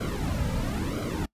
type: noise with flanger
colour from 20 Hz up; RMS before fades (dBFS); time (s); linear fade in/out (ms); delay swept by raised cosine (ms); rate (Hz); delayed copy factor
brown; -29; 0-1.26; 10; 1.1 to 2.8; 1; -0.85
effects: noise-tail reverb RT60 0.1 s tail -24 dB re dry + resampled to 32000 Hz